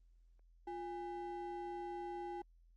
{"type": "ring-modulated tone", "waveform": "triangle", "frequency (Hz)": 585, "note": "D5", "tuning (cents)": -7, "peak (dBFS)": -37, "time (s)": [0.67, 2.42], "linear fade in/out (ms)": 5, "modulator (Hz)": 235, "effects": ["added 42 Hz sine -63 dBFS peak until 2.76 s", "Opus 24 kbps"]}